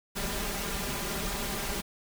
pink noise with comb filter, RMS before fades -33 dBFS, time 0.15-1.82 s, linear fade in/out 20 ms, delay 5 ms, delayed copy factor +0.75, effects none

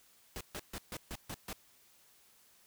pink noise bursts, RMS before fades -42 dBFS, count 7, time 0.36-1.529 s, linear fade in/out 0 ms, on 47 ms, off 140 ms, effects white hiss -65 dBFS RMS until 2.66 s

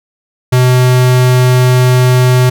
square tone, 126.3 Hz, B2, 39 cents sharp, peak -6 dBFS, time 0.52-2.5 s, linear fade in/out 10 ms, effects none

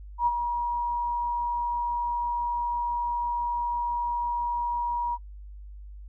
sine tone with ADSR envelope, 956 Hz, A#5, 43 cents sharp, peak -18 dBFS, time 0.18-5.18 s, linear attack 84 ms, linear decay 39 ms, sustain -7 dB, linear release 43 ms, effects noise-tail reverb RT60 0.1 s tail -25 dB re dry + added 50 Hz sine -40 dBFS peak until 6.08 s

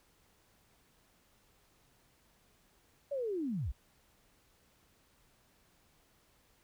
sine linear sweep, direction down, 583 to 42.66 Hz, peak -33 dBFS, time 3.11-3.72 s, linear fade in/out 10 ms, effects pink hiss -69 dBFS RMS until 6.63 s

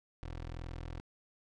20% pulse tone, 41.65 Hz, E1, 19 cents sharp, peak -36 dBFS, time 0.23-1 s, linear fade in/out 0 ms, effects low-pass 5000 Hz 12 dB/octave

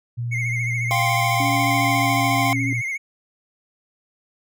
sine tone, 119.1 Hz, A#2, 38 cents sharp, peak -23 dBFS, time 0.17-2.82 s, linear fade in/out 20 ms
triangle tone with vibrato, 2152 Hz, C7, 48 cents sharp, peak -22 dBFS, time 0.31-2.98 s, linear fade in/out 20 ms, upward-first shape sine, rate 14 Hz, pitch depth 62 cents each way
square chord, F suspended second, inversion none, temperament equal, 698.5 / 784 / 1046.5 Hz, F5 / G5 / C6, 0 / 0 / 0 cents, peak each -25 dBFS, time 0.91-2.53 s, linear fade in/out 0 ms
sine tone with pitch glide, 280 to 273.1 Hz, C#4 to C#4, +18 to -26 cents, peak -24 dBFS, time 1.4-2.73 s, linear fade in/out 2 ms, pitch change -44 cents, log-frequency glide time 1.74-2.6 s
effects none

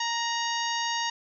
harmonic tone with a mistuned harmonic, 932.3 Hz, A#5, in tune, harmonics 1 / 2 / 3 / 4 / 5 / 6 / 7, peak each -30 / -33 / -35 / -36 / -37 / -38 / -38 dBFS, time 0-1.1 s, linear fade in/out 5 ms, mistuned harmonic 3, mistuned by +43 cents, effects none

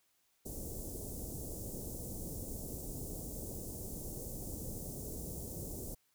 pink band-stop noise, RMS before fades -43 dBFS, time 0.45-5.95 s, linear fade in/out 10 ms, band 550 to 7100 Hz, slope 24 dB/octave, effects white hiss -75 dBFS RMS until 6.14 s

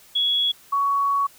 sine tone pair in turn, 3356 / 1119.9 Hz, G#7 / C#6, +17 / +17 cents, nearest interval octave + perfect fifth, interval 1900 cents, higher first, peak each -18 dBFS, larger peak neither, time 0.15-0.52 / 0.72-1.27 s, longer second, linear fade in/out 10 ms, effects white hiss -51 dBFS RMS until 1.38 s

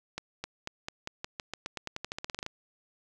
accelerating click train, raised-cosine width 0.2 ms, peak -18 dBFS, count 21, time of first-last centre 0.18-2.464 s, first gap 260 ms, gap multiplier 0.9, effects none

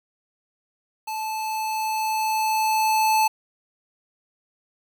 square tone with level ramp, 872 Hz, A5, 16 cents flat, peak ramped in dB -28 to -17 dBFS, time 1.07-3.28 s, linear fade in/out 10 ms, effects 8-bit

